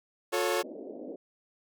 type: chord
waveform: sawtooth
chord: F augmented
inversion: none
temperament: equal with one note detuned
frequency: 356.8 / 440 / 554.4 Hz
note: F4 / A4 / C#5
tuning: +37 / 0 / 0 cents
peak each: -27 dBFS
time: 0.32-0.63 s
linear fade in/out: 20 ms
type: band-pass noise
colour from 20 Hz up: pink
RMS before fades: -42 dBFS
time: 0.63-1.16 s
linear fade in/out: 5 ms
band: 230 to 610 Hz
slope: 48 dB/octave
effects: none